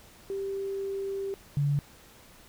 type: tone pair in turn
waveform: sine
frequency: 392 / 143.4 Hz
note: G4 / D3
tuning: 0 / -41 cents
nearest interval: octave + perfect fourth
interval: 1741 cents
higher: first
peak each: -30 / -23 dBFS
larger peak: second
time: 0.3-1.34 / 1.57-1.79 s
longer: first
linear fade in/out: 0 ms
effects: pink hiss -54 dBFS RMS until 2.48 s